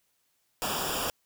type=noise with comb filter; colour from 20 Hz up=pink; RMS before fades=-31 dBFS; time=0.62-1.1 s; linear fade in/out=0 ms; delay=0.48 ms; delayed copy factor=-0.8; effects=white hiss -73 dBFS RMS until 1.25 s